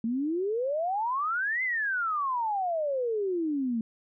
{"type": "exponential two-way sweep", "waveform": "sine", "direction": "up then down", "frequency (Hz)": [220, 2093, 220], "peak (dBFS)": -26, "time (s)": [0.04, 3.81], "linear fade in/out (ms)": 2, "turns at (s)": 1.63, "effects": []}